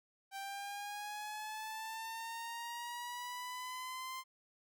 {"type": "linear sweep", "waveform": "sawtooth", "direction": "up", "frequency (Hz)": [780, 1046.5], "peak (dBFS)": -38, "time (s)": [0.31, 4.24], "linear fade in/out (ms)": 50, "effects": []}